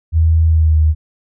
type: tone with pitch glide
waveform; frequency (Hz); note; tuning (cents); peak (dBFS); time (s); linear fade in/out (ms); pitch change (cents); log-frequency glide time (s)
sine; 80.9 to 77.87; E2 to D#2; -32 to +2; -8; 0.12-0.95; 50; -66; 0.47-0.78
effects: none